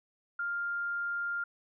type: tone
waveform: sine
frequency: 1400 Hz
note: F6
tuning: 4 cents sharp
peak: -31 dBFS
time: 0.39-1.44 s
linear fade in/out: 5 ms
effects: none